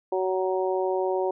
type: harmonic tone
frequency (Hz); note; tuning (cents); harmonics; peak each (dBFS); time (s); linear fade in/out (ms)
187.1; F#3; +20; 2 / 3 / 4 / 5; -25 / -29 / -31 / -33; 0.12-1.31; 5
effects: none